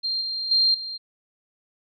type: tone with level steps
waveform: sine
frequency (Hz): 4186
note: C8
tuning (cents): 0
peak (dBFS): -23 / -26 / -16 / -30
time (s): 0.03-0.98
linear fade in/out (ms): 20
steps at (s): 0.21 / 0.51 / 0.74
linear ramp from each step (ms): 5
effects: none